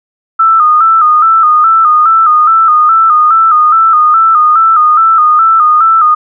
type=tone with vibrato; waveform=sine; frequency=1277 Hz; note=D#6; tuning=45 cents sharp; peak=-3 dBFS; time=0.39-6.15 s; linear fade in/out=10 ms; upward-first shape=square; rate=2.4 Hz; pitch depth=65 cents each way; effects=none